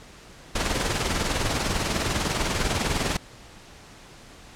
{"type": "noise with tremolo", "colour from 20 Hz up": "pink", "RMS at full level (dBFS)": -23, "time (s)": [0.55, 3.17], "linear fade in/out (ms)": 5, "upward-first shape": "sine", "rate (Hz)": 20, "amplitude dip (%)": 50, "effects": ["pink hiss -47 dBFS RMS until 4.55 s", "low-pass 8000 Hz 12 dB/octave"]}